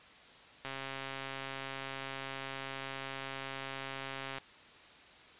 click train, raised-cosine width 0.3 ms, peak -24 dBFS, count 505, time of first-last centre 0.65-4.383 s, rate 135 Hz, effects white hiss -56 dBFS RMS until 5.39 s + resampled to 8000 Hz

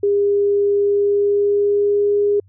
sine tone with pitch glide, 404.9 to 409.4 Hz, G#4 to G#4, -44 to -25 cents, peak -13 dBFS, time 0.03-2.4 s, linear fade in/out 5 ms, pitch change +19 cents, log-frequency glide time 0.76-2.17 s, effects added 96 Hz sine -47 dBFS peak until 2.48 s

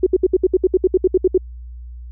sine tone bursts, 370 Hz, F#4, in tune, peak -9 dBFS, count 14, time 0.03-1.378 s, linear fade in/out 5 ms, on 35 ms, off 66 ms, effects added 60 Hz sine -31 dBFS peak until 2.11 s

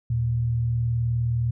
sine tone pair together, 78.3 / 117.75 Hz, D#2 / A#2, +11 / +18 cents, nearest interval perfect fifth, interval 707 cents, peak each -32 / -21 dBFS, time 0.1-1.51 s, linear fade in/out 5 ms, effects none

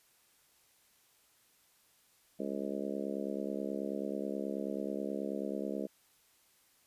harmonic tone, 69.3 Hz, C#2, in tune, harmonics 3 / 4 / 5 / 6 / 7 / 8 / 9, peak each -40 / -41 / -42 / -43 / -43 / -44 / -45 dBFS, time 2.39-5.87 s, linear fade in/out 10 ms, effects white hiss -68 dBFS RMS until 6.86 s + resampled to 32000 Hz

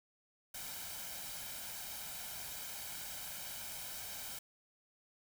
white noise with comb filter, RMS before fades -45 dBFS, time 0.54-4.39 s, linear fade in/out 5 ms, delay 1.3 ms, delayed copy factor +0.6, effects none

